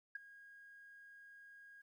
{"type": "tone with ADSR envelope", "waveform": "sine", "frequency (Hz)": 1635, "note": "G#6", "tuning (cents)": -28, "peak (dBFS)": -38, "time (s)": [0.15, 1.82], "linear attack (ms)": 5, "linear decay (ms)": 15, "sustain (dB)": -18, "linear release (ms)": 10, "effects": ["tanh soft clip ceiling -34 dBFS", "13-bit"]}